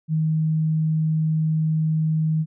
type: tone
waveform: sine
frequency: 157.5 Hz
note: D#3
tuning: 21 cents sharp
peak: -18 dBFS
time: 0.08-2.46 s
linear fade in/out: 50 ms
effects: none